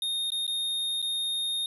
square tone with dropouts, 3691 Hz, A#7, 18 cents flat, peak -28 dBFS, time 0.02-1.66 s, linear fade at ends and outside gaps 2 ms, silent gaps 0.304-0.319 / 0.467-0.477 / 1.018-1.025 s, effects resampled to 32000 Hz + 10-bit

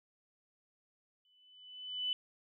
sine tone with exponential growth, 2999 Hz, F#7, 23 cents sharp, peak -30 dBFS, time 1.25-2.13 s, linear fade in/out 1 ms, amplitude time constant 190 ms, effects none

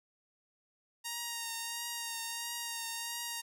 5% pulse tone with vibrato, 932.3 Hz, A#5, in tune, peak -25 dBFS, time 1.04-3.42 s, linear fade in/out 20 ms, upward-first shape triangle, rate 1.5 Hz, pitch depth 28 cents each way, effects none

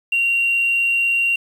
sine tone, 2758 Hz, F7, 22 cents flat, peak -14 dBFS, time 0.12-1.36 s, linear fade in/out 5 ms, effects tanh soft clip ceiling -11 dBFS + 7-bit

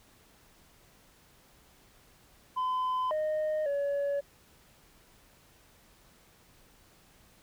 sine tone with pitch steps, 1018 / 617 / 566 Hz, C6 / D#5 / C#5, -48 / -15 / +36 cents, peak -25 dBFS, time 2.56-4.21 s, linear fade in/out 20 ms, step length 550 ms, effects tanh soft clip ceiling -27 dBFS + pink hiss -61 dBFS RMS until 7.42 s

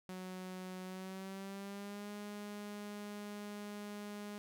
sawtooth tone with pitch glide, 185 to 206.5 Hz, F#3 to G#3, 0 to -10 cents, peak -40 dBFS, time 0.09-4.38 s, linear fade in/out 0 ms, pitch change +190 cents, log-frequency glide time 0.84-2.11 s, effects none

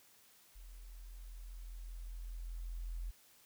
sine tone with level ramp, 42.54 Hz, F1, 45 cents flat, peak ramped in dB -50 to -38 dBFS, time 0.55-3.11 s, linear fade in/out 10 ms, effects white hiss -65 dBFS RMS until 3.45 s

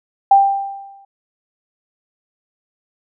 sine tone with exponential decay, 790 Hz, G5, 13 cents sharp, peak -4 dBFS, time 0.31-1.05 s, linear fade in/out 5 ms, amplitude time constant 160 ms, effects none

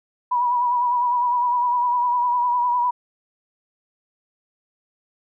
sine tone with vibrato, 975 Hz, B5, 23 cents flat, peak -17 dBFS, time 0.31-2.91 s, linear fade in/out 10 ms, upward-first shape sine, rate 9.9 Hz, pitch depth 41 cents each way, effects none

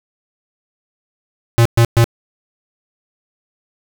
square tone bursts, 116.54 Hz, A#2, in tune, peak -8 dBFS, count 3, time 1.58-2.042 s, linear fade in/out 0 ms, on 74 ms, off 120 ms, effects 8-bit

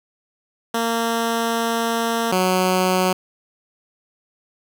10% pulse tone pair in turn, 230 / 184.83 Hz, A#3 / F#3, -23 / -2 cents, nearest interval major third, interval 379 cents, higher first, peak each -11 / -8 dBFS, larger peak second, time 0.74-2.32 / 2.32-3.13 s, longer first, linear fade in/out 5 ms, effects none

